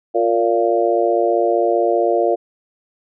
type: harmonic tone with a mistuned harmonic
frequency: 115.4 Hz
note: A#2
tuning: 17 cents flat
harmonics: 3 / 4 / 5 / 6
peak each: -19 / -19 / -19 / -19 dBFS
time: 0.14-2.36 s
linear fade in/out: 20 ms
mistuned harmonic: 3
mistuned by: +28 cents
effects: none